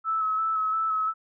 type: tone with vibrato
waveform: sine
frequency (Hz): 1300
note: E6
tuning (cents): -24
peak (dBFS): -23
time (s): 0.04-1.14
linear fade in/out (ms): 50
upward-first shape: square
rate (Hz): 2.9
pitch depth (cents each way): 19
effects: none